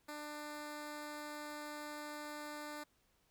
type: tone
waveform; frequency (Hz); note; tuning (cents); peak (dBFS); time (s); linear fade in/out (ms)
10% pulse; 297.9; D4; +25; -36; 0.08-2.84; 10
effects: pink hiss -75 dBFS RMS until 3.3 s